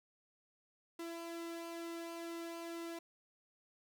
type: tone with flanger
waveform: sawtooth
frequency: 335.8 Hz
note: E4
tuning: 32 cents sharp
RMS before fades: -45 dBFS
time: 0.99-2.99 s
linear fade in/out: 5 ms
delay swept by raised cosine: 1.7 to 2.45 ms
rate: 2.2 Hz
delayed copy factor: -0.5
effects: 13-bit